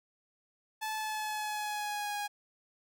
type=tone with pitch glide; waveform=sawtooth; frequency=868 to 823.6 Hz; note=A5 to G#5; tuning=-24 to -15 cents; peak=-30 dBFS; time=0.81-2.28 s; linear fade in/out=20 ms; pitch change=-91 cents; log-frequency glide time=0.95-2.16 s; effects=none